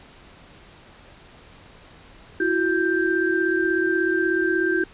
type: tone cluster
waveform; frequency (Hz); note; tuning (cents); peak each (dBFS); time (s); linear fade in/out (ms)
sine; 332.6 / 369.1 / 1574; E4 / F#4 / G6; +16 / -4 / +7; -23; 2.4-4.84; 5
effects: pink hiss -48 dBFS RMS until 4.93 s + resampled to 8000 Hz